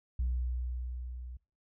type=tone with level ramp; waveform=sine; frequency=61.74 Hz; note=B1; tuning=in tune; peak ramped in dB=-26 to -41 dBFS; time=0.19-1.37 s; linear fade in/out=5 ms; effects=noise-tail reverb RT60 0.4 s tail -26 dB re dry + tanh soft clip ceiling -26 dBFS